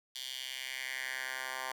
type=tone with high-pass filter sweep; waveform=10% pulse; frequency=130.4 Hz; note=C3; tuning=5 cents flat; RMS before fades=-40 dBFS; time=0.15-1.72 s; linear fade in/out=5 ms; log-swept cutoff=3600 to 1100 Hz; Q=2.7; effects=none